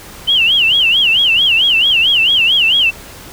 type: tone with vibrato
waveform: sine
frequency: 2961 Hz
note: F#7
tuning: 1 cent sharp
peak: -8 dBFS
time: 0.27-2.91 s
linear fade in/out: 20 ms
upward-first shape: sine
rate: 4.5 Hz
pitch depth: 200 cents each way
effects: pink hiss -34 dBFS RMS until 3.32 s